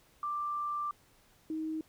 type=tone pair in turn; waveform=sine; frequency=1180 / 315.6 Hz; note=D6 / D#4; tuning=+8 / +25 cents; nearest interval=octave + major seventh; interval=2283 cents; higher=first; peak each=-32 / -33 dBFS; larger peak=first; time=0.23-0.91 / 1.5-1.81 s; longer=first; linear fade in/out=2 ms; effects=pink hiss -65 dBFS RMS until 1.88 s